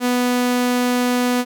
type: tone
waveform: sawtooth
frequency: 246.9 Hz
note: B3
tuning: in tune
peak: -12 dBFS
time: 0-1.45 s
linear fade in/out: 50 ms
effects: none